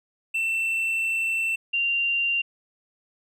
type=tone pair in turn; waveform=triangle / sine; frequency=2682 / 2775 Hz; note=E7 / F7; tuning=+29 / -12 cents; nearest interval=minor second; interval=59 cents; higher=second; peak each=-21 dBFS; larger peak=neither; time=0.34-1.56 / 1.73-2.42 s; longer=first; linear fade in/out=10 ms; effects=none